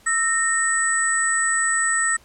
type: tone cluster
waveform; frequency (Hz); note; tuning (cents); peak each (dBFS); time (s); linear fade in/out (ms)
sine; 1318 / 1845 / 7950; E6 / A#6 / B8; -1 / -18 / +10; -26 / -21 / -21; 0.06-2.17; 10
effects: pink hiss -53 dBFS RMS until 2.24 s + low-pass 12000 Hz 12 dB/octave